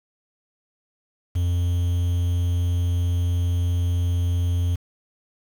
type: tone with quantisation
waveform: triangle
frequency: 87.7 Hz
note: F2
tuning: 8 cents sharp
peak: -17 dBFS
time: 1.35-4.76 s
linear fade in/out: 10 ms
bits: 7
effects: none